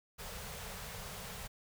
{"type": "band-stop noise", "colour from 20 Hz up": "pink", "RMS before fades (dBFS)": -45, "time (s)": [0.18, 1.48], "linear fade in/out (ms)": 20, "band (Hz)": [220, 400], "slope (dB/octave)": 96, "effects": []}